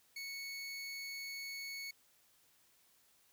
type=tone; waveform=25% pulse; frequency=2212 Hz; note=C#7; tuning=4 cents flat; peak=-39 dBFS; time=0.16-1.91 s; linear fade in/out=5 ms; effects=white hiss -70 dBFS RMS until 3.32 s